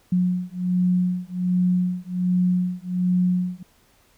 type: beating tone pair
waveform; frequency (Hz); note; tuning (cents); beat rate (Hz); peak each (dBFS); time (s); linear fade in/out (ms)
sine; 180 / 181.3; F#3 / F#3; -47 / -35; 1.3; -22; 0.12-3.63; 5
effects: pink hiss -59 dBFS RMS until 4.17 s